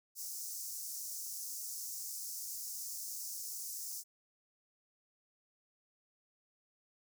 pink high-pass noise, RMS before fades -43 dBFS, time 0.15-4.04 s, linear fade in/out 50 ms, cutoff 5300 Hz, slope 48 dB/octave, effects none

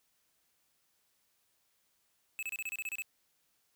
square tone bursts, 2600 Hz, E7, 24 cents flat, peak -36 dBFS, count 10, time 2.39-3.021 s, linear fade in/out 0 ms, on 37 ms, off 29 ms, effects white hiss -75 dBFS RMS until 3.75 s

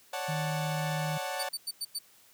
sawtooth chord, D major seventh, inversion third, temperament equal with one note detuned, 551.8 / 587.3 / 740 / 880 Hz, C#5 / D5 / F#5 / A5, -8 / 0 / 0 / 0 cents, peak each -35 / -37 / -33 / -35 dBFS, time 0.13-1.49 s, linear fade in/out 5 ms
sine tone, 155.56 Hz, D#3, in tune, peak -31 dBFS, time 0.28-1.18 s, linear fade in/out 10 ms
25% pulse tone bursts, 4568 Hz, D8, 49 cents flat, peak -27 dBFS, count 5, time 1.39-1.99 s, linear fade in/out 10 ms, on 44 ms, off 95 ms
effects white hiss -60 dBFS RMS until 2.33 s + high-pass 80 Hz 12 dB/octave

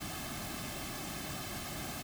pink noise with comb filter, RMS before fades -41 dBFS, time 0-2.03 s, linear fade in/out 20 ms, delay 2.1 ms, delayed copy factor -0.7, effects none

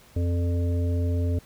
harmonic tone with a mistuned harmonic, 87.31 Hz, F2, in tune, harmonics 1 / 3 / 5 / 7, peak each -22 / -32 / -36 / -39 dBFS, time 0.16-1.39 s, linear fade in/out 5 ms, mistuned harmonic 7, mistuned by -40 cents, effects pink hiss -54 dBFS RMS until 1.45 s

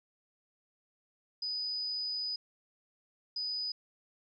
sine tone bursts at uneven times, 4978 Hz, D#8, in tune, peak -33 dBFS, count 2, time 1.42-2.36 / 3.36-3.72 s, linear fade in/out 5 ms, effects none

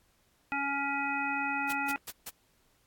harmonic tone, 279.7 Hz, C#4, 16 cents sharp, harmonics 1 / 3 / 5 / 7 / 9, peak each -38 / -34 / -35 / -39 / -35 dBFS, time 0.52-1.96 s, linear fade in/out 0 ms
white noise bursts, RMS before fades -39 dBFS, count 4, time 1.69-2.3 s, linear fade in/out 10 ms, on 40 ms, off 150 ms
effects pink hiss -69 dBFS RMS until 2.86 s + AAC 64 kbps

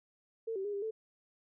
sine tone with pitch steps, 450.9 / 385.5 / 411.2 / 400.6 / 440.9 Hz, A4 / G4 / G#4 / G4 / A4, +42 / -29 / -17 / +38 / +4 cents, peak -34 dBFS, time 0.47-0.91 s, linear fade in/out 10 ms, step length 88 ms, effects none

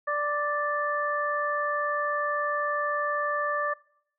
harmonic tone, 587.3 Hz, D5, in tune, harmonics 1 / 2 / 3, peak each -30 / -28 / -31 dBFS, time 0.07-3.74 s, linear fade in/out 10 ms, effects noise-tail reverb RT60 0.7 s tail -23 dB re dry

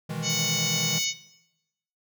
square chord, E major seventh, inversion second, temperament equal, 123.47 / 155.56 / 164.81 / 207.7 Hz, B2 / D#3 / E3 / G#3, 0 / 0 / 0 / 0 cents, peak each -39 / -34 / -35 / -38 dBFS, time 0.09-0.99 s, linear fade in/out 10 ms
harmonic tone, 740 Hz, F#5, in tune, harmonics 3 / 4 / 5 / 6 / 7 / 8 / 9, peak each -34 / -33 / -35 / -34 / -33 / -34 / -30 dBFS, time 0.22-1.14 s, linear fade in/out 50 ms
violet noise, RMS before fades -38 dBFS, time 0.29-1.05 s, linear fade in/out 10 ms
effects noise-tail reverb RT60 0.9 s tail -17 dB re dry

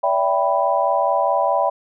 sine chord, E minor seventh, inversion third, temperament equal with one note detuned, 574.6 / 659.3 / 784 / 987.8 Hz, D5 / E5 / G5 / B5, -38 / 0 / 0 / 0 cents, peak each -21 dBFS, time 0.03-1.7 s, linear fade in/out 10 ms, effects none

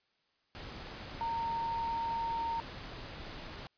sine tone in noise, 920 Hz, A#5, 23 cents flat, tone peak -32 dBFS, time 1.21-2.6 s, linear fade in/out 0 ms, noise pink, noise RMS -45 dBFS, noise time 0.55-3.67 s, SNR +10 dB, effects white hiss -75 dBFS RMS until 3.77 s + resampled to 11025 Hz

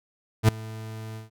40% pulse tone with ADSR envelope, 110.2 Hz, A2, 3 cents sharp, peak -11 dBFS, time 0.43-1.3 s, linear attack 55 ms, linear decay 5 ms, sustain -23 dB, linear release 140 ms, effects none

